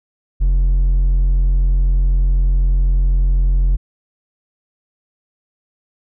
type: tone with hard clipping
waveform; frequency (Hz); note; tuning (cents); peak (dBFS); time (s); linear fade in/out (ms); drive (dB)
sine; 44; F1; +14; -12; 0.4-3.77; 20; 3
effects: none